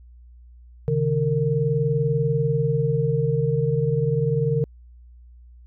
sine tone cluster, 133.5 / 153.8 / 460 Hz, C3 / D#3 / A#4, +35 / -20 / -23 cents, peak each -23 dBFS, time 0.88-4.64 s, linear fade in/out 0 ms, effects added 60 Hz sine -44 dBFS peak until 5.66 s

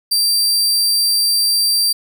sawtooth tone, 4699 Hz, D8, in tune, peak -10 dBFS, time 0.11-1.93 s, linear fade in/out 10 ms, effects none

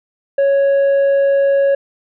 sine tone with tanh clipping, 554.4 Hz, C#5, in tune, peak -11 dBFS, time 0.38-1.75 s, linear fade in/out 5 ms, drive 4 dB, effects none

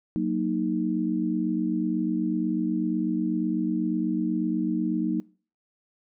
sine chord, D# minor, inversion first, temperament equal, 185 / 233.1 / 311.1 Hz, F#3 / A#3 / D#4, 0 / 0 / 0 cents, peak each -28 / -28 / -27 dBFS, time 0.16-5.2 s, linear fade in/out 0 ms, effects noise-tail reverb RT60 0.4 s tail -23 dB re dry

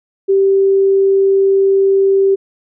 sine tone, 390 Hz, G4, 9 cents flat, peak -8 dBFS, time 0.28-2.36 s, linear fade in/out 20 ms, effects none

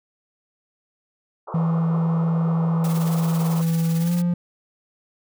white band-pass noise, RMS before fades -35 dBFS, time 1.47-3.62 s, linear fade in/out 5 ms, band 360 to 1300 Hz, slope 96 dB/octave
triangle tone with pitch glide, 164.81 to 174.51 Hz, E3 to F3, 0 to -1 cents, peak -16 dBFS, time 1.54-4.34 s, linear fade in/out 5 ms, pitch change +99 cents, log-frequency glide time 3.98-4.13 s
white noise with tremolo, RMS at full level -35 dBFS, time 2.84-4.22 s, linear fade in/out 2 ms, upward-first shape triangle, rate 18 Hz, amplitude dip 60%
effects none

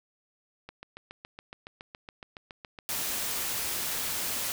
click train, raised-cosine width 0.3 ms, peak -26 dBFS, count 17, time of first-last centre 0.69-2.928 s, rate 7.15 Hz
white noise, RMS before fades -32 dBFS, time 2.89-4.52 s, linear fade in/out 0 ms
effects none

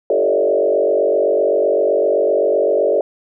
sine tone with frequency modulation, 504 Hz, B4, 35 cents sharp, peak -12 dBFS, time 0.1-3.01 s, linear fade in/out 2 ms, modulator 47.8 Hz, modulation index 2.6, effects none

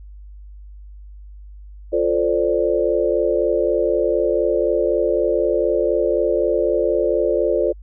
sine chord, D minor seventh, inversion first, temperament equal, 349.2 / 440 / 523.3 / 587.3 Hz, F4 / A4 / C5 / D5, 0 / 0 / 0 / 0 cents, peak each -21 dBFS, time 1.92-7.73 s, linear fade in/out 20 ms, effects added 50 Hz sine -36 dBFS peak until 7.82 s

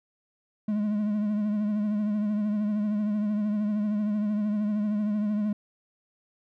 triangle tone with vibrato, 209.6 Hz, G#3, 16 cents sharp, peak -22 dBFS, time 0.68-5.53 s, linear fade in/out 5 ms, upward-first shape triangle, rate 13 Hz, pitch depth 51 cents each way, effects none

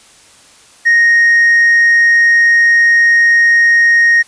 triangle tone with tanh clipping, 1864.7 Hz, A#6, in tune, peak -6 dBFS, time 0.85-4.23 s, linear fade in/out 20 ms, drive 6 dB, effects white hiss -43 dBFS RMS until 4.27 s + resampled to 22050 Hz

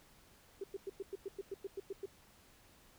sine tone bursts, 392 Hz, G4, in tune, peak -38 dBFS, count 12, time 0.61-2.058 s, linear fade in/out 5 ms, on 29 ms, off 100 ms, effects pink hiss -64 dBFS RMS until 2.98 s

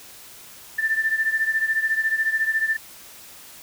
sine beating tone pair, 1772 / 1786 Hz, A6 / A6, +12 / +25 cents, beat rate 14 Hz, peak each -21 / -25 dBFS, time 0.78-2.77 s, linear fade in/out 10 ms, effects white hiss -44 dBFS RMS until 3.62 s

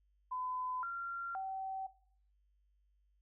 sine tone with pitch steps, 1011 / 1379 / 767 Hz, B5 / F6 / G5, +40 / -22 / -38 cents, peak -37 dBFS, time 0.31-1.87 s, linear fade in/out 10 ms, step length 520 ms, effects noise-tail reverb RT60 0.5 s tail -17 dB re dry + added 50 Hz sine -70 dBFS peak until 3.21 s

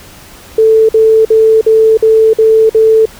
sine tone bursts, 442 Hz, A4, 8 cents sharp, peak -3 dBFS, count 7, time 0.58-3.056 s, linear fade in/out 5 ms, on 310 ms, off 51 ms, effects pink hiss -35 dBFS RMS until 3.19 s

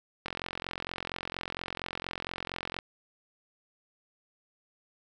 click train, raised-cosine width 0.3 ms, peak -18 dBFS, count 113, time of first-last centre 0.26-2.788 s, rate 44.3 Hz, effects none

